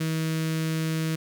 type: tone with notch filter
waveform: sawtooth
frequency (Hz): 160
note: D#3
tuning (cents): +49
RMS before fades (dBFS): -27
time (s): 0-1.16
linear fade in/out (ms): 10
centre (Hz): 810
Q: 0.82
effects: none